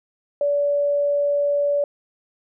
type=tone; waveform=sine; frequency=575 Hz; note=D5; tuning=37 cents flat; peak=-17 dBFS; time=0.41-1.84 s; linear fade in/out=2 ms; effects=none